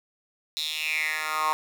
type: tone with high-pass filter sweep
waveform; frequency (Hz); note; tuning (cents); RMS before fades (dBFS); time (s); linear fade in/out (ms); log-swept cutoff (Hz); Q
10% pulse; 155.3; D#3; -3; -28; 0.57-1.53; 0; 4000 to 1000; 5.9
effects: none